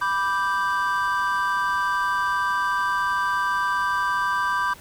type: chord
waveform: triangle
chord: G major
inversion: first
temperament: equal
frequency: 987.8 / 1174.7 / 1568 Hz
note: B5 / D6 / G6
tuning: 0 / 0 / 0 cents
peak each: -23 dBFS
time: 0.01-4.74 s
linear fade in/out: 10 ms
effects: pink hiss -46 dBFS RMS until 4.8 s + MP3 96 kbps